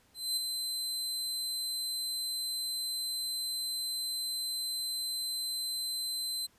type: tone with ADSR envelope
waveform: sawtooth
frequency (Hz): 4070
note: C8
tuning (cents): -49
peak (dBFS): -25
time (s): 0.14-6.47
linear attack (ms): 230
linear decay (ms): 8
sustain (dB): -5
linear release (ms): 17
effects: pink hiss -66 dBFS RMS until 6.58 s + resampled to 32000 Hz